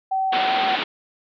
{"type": "tone with vibrato", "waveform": "sine", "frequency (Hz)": 761, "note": "F#5", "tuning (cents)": 48, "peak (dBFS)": -19, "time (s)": [0.11, 0.76], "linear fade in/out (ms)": 10, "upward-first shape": "square", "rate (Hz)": 2.6, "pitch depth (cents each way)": 11}
{"type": "band-pass noise", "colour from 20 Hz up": "white", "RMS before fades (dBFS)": -25, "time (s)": [0.32, 0.84], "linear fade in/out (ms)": 10, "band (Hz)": [180, 3800], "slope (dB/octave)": 48}
{"effects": []}